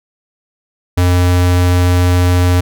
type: tone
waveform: square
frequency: 89.3 Hz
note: F2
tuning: 39 cents sharp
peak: -9 dBFS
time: 0.97-2.61 s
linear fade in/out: 10 ms
effects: none